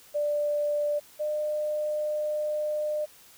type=tone pair in turn; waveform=sine; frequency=589 / 603.5 Hz; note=D5 / D5; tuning=+5 / +47 cents; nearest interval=unison; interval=42 cents; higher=second; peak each=-24 / -26 dBFS; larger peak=first; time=0.14-1 / 1.19-3.06 s; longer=second; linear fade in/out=20 ms; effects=white hiss -54 dBFS RMS until 3.37 s